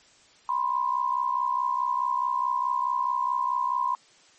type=tone pair together; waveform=sine; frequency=981.8 / 1046.5 Hz; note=B5 / C6; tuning=-10 / 0 cents; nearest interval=minor second; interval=110 cents; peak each=-26 dBFS; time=0.49-3.95 s; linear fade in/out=2 ms; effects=white hiss -57 dBFS RMS until 4.38 s + MP3 32 kbps